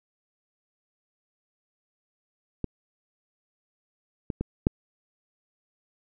clicks, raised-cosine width 3 ms, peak -15 / -16 / -15 / -6 dBFS, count 4, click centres 2.643 / 4.302 / 4.41 / 4.669 s, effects none

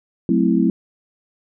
sine chord, F# half-diminished seventh, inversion none, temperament equal, 185 / 220 / 261.6 / 329.6 Hz, F#3 / A3 / C4 / E4, 0 / 0 / 0 / 0 cents, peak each -19 dBFS, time 0.29-0.7 s, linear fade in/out 2 ms, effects none

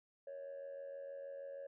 sine tone with amplitude modulation, 554.4 Hz, C#5, in tune, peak -40 dBFS, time 0.27-1.67 s, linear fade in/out 5 ms, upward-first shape sine, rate 86.4 Hz, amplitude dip 70%, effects tanh soft clip ceiling -42 dBFS

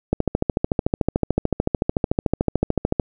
click train, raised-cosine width 2 ms, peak -4 dBFS, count 40, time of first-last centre 0.13-2.998 s, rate 13.6 Hz, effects none

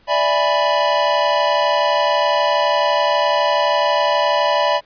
square chord, E dominant seventh, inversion third, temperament equal, 587.3 / 659.3 / 830.6 / 987.8 Hz, D5 / E5 / G#5 / B5, 0 / 0 / 0 / 0 cents, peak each -19 / -22 / -24 / -19 dBFS, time 0.07-4.81 s, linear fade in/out 50 ms, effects pink hiss -54 dBFS RMS until 4.85 s + resampled to 11025 Hz

